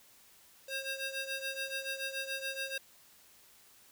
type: ring-modulated tone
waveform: 15% pulse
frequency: 1071 Hz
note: C6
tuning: 40 cents sharp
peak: -27 dBFS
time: 0.68-2.78 s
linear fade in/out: 5 ms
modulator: 532 Hz
effects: white hiss -61 dBFS RMS until 3.91 s